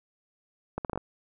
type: accelerating click train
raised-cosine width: 1 ms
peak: -17 dBFS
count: 6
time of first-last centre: 0.78-0.976 s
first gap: 68 ms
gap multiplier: 0.72
effects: none